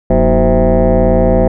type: tone with frequency modulation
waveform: sine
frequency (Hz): 237.2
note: A#3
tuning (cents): +30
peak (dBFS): -5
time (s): 0.1-1.48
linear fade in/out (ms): 5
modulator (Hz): 139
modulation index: 3.2
effects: tanh soft clip ceiling -4 dBFS